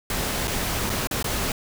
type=noise with dropouts; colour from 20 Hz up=pink; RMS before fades=-26 dBFS; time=0.1-1.52 s; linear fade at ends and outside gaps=2 ms; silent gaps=0.473-0.478 / 0.896-0.9 / 1.072-1.111 / 1.227-1.243 s; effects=none